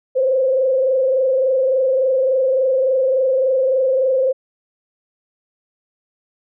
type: tone with frequency modulation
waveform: sine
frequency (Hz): 524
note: C5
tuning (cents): +2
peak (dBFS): -13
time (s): 0.15-4.33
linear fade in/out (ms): 20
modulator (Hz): 23.5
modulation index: 0.79
effects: none